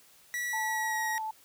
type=tone with pitch glide; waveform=45% pulse; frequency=1942 to 1895.5 Hz; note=B6 to A#6; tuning=-30 to +28 cents; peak=-31 dBFS; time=0.34-1.18 s; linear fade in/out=0 ms; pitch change=-42 cents; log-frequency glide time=0.62-1.03 s
type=tone with vibrato; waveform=sine; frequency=877 Hz; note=A5; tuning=6 cents flat; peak=-32 dBFS; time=0.53-1.31 s; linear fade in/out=5 ms; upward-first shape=square; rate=6.6 Hz; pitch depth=10 cents each way
effects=white hiss -59 dBFS RMS until 1.44 s